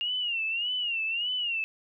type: tone with vibrato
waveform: sine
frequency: 2810 Hz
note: F7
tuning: 10 cents sharp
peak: -27 dBFS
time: 0.01-1.64 s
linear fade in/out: 0 ms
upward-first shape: sine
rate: 1.7 Hz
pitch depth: 120 cents each way
effects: none